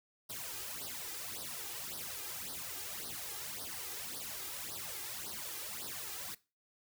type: noise with flanger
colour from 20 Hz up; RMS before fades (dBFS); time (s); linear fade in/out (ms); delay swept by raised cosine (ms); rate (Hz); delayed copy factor
white; -43; 0.29-6.35; 10; 0.2 to 2.5; 1.8; +0.85
effects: noise-tail reverb RT60 0.3 s tail -20 dB re dry + high-pass 60 Hz 12 dB/octave